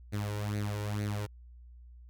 sawtooth tone with flanger, 103.83 Hz, G#2, in tune, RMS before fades -34 dBFS, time 0.12-1.27 s, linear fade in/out 20 ms, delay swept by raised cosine 0.47 to 2.17 ms, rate 2.2 Hz, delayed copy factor +0.7, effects added 60 Hz sine -49 dBFS peak until 2.09 s

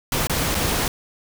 pink noise with dropouts, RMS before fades -22 dBFS, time 0.12-0.88 s, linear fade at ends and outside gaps 2 ms, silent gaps 0.271-0.296 / 0.546-0.55 s, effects none

